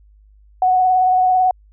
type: tone with vibrato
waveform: sine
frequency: 740 Hz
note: F#5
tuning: in tune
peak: -11 dBFS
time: 0.62-1.51 s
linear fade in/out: 2 ms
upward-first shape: sine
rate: 18 Hz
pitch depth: 21 cents each way
effects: added 51 Hz sine -46 dBFS peak until 1.72 s